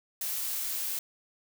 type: noise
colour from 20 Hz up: blue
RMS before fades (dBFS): -33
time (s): 0.21-0.99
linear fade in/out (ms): 2
effects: none